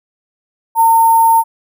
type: tone with sample-and-hold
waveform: sine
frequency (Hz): 910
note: A#5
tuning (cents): -42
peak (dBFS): -6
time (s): 0.75-1.44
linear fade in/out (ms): 50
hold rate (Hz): 11025
effects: none